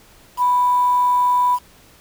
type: tone with quantisation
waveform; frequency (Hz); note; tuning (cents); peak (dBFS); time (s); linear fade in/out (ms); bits
sine; 987.8; B5; 0; -13; 0.37-1.59; 50; 6
effects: pink hiss -49 dBFS RMS until 2 s